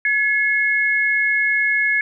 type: tone pair together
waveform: sine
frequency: 1701 / 2172 Hz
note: G#6 / C#7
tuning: +41 / -36 cents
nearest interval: major third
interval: 423 cents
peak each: -18 dBFS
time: 0.05-2.01 s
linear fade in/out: 2 ms
effects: none